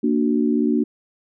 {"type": "chord", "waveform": "sine", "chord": "Bb augmented", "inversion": "none", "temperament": "equal", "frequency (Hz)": [233.1, 293.7, 370], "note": ["Bb3", "D4", "F#4"], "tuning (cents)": [0, 0, 0], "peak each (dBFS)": [-19, -20, -24], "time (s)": [0.03, 0.84], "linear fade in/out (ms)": 10, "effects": []}